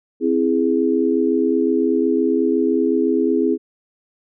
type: chord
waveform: sine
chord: C augmented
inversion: none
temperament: equal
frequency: 261.6 / 329.6 / 415.3 Hz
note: C4 / E4 / G#4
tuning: 0 / 0 / 0 cents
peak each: -19 dBFS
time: 0.2-3.58 s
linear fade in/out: 50 ms
effects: none